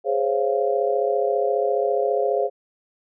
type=chord; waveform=sine; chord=Db major seventh; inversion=second; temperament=just; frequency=415.8 / 519.7 / 554.4 / 693 Hz; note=Ab4 / C5 / Db5 / F5; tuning=+2 / -12 / 0 / -14 cents; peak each=-23 / -24 / -25 / -25 dBFS; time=0.04-2.5 s; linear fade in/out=50 ms; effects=none